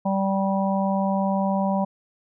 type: harmonic tone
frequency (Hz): 194.4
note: G3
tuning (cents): -14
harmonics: 1 / 3 / 4 / 5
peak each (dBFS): -22 / -27 / -28 / -29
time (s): 0.05-1.85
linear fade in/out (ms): 10
effects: none